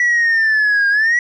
sine linear two-way sweep, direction down then up, 1953 to 1609 to 1953 Hz, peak -9 dBFS, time 0-1.19 s, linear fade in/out 2 ms, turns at 0.89 s, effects tanh soft clip ceiling -10 dBFS

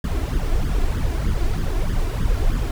brown noise with flanger, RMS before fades -20 dBFS, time 0.04-2.71 s, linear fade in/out 2 ms, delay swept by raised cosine 0.59 to 2.99 ms, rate 3.2 Hz, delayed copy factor +0.75, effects none

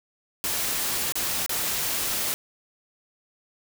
white noise with dropouts, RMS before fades -27 dBFS, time 0.44-2.34 s, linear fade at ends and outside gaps 0 ms, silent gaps 1.122-1.155 / 1.462-1.494 s, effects none

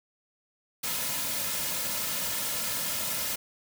white noise with comb filter, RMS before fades -31 dBFS, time 0.83-3.36 s, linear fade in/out 10 ms, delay 2.6 ms, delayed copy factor -0.6, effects none

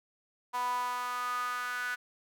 sawtooth tone with high-pass filter sweep, 246.9 Hz, B3, in tune, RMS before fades -34 dBFS, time 0.53-1.96 s, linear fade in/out 20 ms, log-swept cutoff 930 to 1500 Hz, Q 7.8, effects none

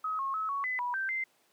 sine tone with pitch steps, 1272 / 1086 / 1290 / 1116 / 2013 / 977 / 1562 / 2079 Hz, D#6 / C#6 / E6 / C#6 / B6 / B5 / G6 / C7, +38 / -36 / -38 / +11 / +33 / -19 / -7 / -12 cents, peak -30 dBFS, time 0.04-1.24 s, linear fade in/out 5 ms, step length 150 ms, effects pink hiss -68 dBFS RMS until 1.52 s + high-pass 300 Hz 12 dB/octave

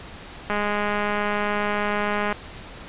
click train, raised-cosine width 0.5 ms, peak -10 dBFS, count 379, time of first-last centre 0.5-2.326 s, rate 207 Hz, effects pink hiss -40 dBFS RMS until 2.88 s + resampled to 8000 Hz

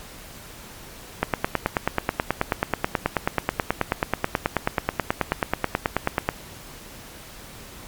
click train, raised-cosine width 0.5 ms, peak -4 dBFS, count 48, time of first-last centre 1.23-6.289 s, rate 9.29 Hz, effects pink hiss -42 dBFS RMS until 7.87 s + MP3 96 kbps

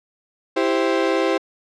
35% pulse chord, C major, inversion first, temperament equal, 329.6 / 392 / 523.3 Hz, E4 / G4 / C5, 0 / 0 / 0 cents, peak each -20 dBFS, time 0.56-1.38 s, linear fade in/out 10 ms, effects low-pass 4000 Hz 12 dB/octave

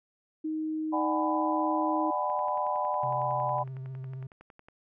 sine tone, 312.8 Hz, D#4, 9 cents sharp, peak -29 dBFS, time 0.44-2.11 s, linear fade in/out 10 ms
sine chord, G# half-diminished seventh, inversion second, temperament just, 598 / 747.5 / 830.6 / 996.7 Hz, D5 / F#5 / G#5 / B5, +31 / +17 / 0 / +16 cents, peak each -33 / -33 / -34 / -30 dBFS, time 0.92-3.64 s, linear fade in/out 20 ms
click train, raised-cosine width 0.5 ms, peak -36 dBFS, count 27, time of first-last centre 2.3-4.685 s, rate 10.9 Hz
triangle tone with vibrato, 131.4 Hz, C3, 8 cents sharp, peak -34 dBFS, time 3.03-4.27 s, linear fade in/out 5 ms, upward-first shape sine, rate 15 Hz, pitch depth 31 cents each way
effects none

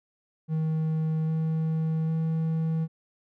triangle tone with pitch steps, 158.3 / 159.68 / 161.07 Hz, D#3 / D#3 / E3, +30 / +45 / -40 cents, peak -22 dBFS, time 0.48-2.88 s, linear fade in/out 50 ms, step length 800 ms, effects none

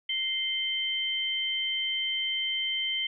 sine tone pair together, 2093 / 3110 Hz, C7 / G7, 0 / -14 cents, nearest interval perfect fifth, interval 686 cents, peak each -33 / -28 dBFS, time 0.09-3.07 s, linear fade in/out 5 ms, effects none

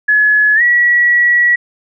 sine tone with pitch glide, 1700 to 1930.4 Hz, G#6 to B6, +40 to -40 cents, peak -7 dBFS, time 0.08-1.56 s, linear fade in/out 10 ms, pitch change +220 cents, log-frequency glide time 0.55-0.62 s, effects none

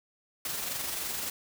white noise with amplitude modulation, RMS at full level -33 dBFS, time 0.45-1.3 s, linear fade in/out 2 ms, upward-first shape sine, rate 23.3 Hz, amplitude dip 35%, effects none

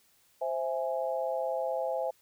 sine chord, C augmented, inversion none, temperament equal, 523.3 / 659.3 / 830.6 Hz, C5 / E5 / G#5, 0 / 0 / 0 cents, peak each -32 / -33 / -36 dBFS, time 0.41-2.11 s, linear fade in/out 10 ms, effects white hiss -66 dBFS RMS until 2.21 s

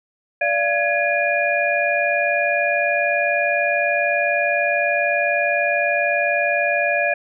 sine tone cluster, 586 / 686 / 1673 / 2426 Hz, D5 / F5 / G#6 / D#7, -4 / -31 / +12 / -44 cents, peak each -22 dBFS, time 0.41-7.14 s, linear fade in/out 5 ms, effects none

